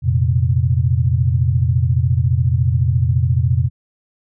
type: chord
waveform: sine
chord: F suspended fourth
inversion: none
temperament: equal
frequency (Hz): 87.31 / 116.54 / 130.81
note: F2 / Bb2 / C3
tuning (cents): 0 / 0 / 0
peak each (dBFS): -17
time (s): 0.02-3.7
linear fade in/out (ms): 50
effects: none